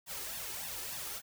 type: noise with flanger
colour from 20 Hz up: white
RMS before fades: -41 dBFS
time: 0.06-1.22 s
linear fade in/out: 50 ms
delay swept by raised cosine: 1.1 to 2.4 ms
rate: 3.4 Hz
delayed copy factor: +0.7
effects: none